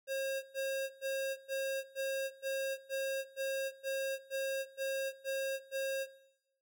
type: tone bursts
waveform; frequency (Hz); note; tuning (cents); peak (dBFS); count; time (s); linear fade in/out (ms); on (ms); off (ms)
square; 539; C#5; -49; -34; 13; 0.07-6.07; 50; 360; 110
effects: noise-tail reverb RT60 0.9 s tail -19 dB re dry